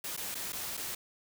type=noise with dropouts; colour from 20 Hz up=white; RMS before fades=-38 dBFS; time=0.04-0.95 s; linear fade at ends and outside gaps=5 ms; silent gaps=0.166-0.174 / 0.346-0.351 / 0.523-0.529 / 0.77-0.774 s; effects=none